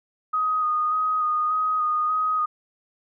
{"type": "tone with vibrato", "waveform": "sine", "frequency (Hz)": 1244.5, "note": "D#6", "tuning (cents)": 0, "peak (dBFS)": -20, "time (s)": [0.33, 2.46], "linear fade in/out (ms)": 10, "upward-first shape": "square", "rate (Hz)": 1.7, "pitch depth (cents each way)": 17, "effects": []}